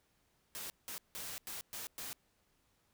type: noise bursts at uneven times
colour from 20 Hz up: white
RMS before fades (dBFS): -44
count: 6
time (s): 0.55-0.7 / 0.88-0.98 / 1.15-1.38 / 1.47-1.61 / 1.73-1.87 / 1.98-2.13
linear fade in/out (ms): 0
effects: pink hiss -75 dBFS RMS until 2.93 s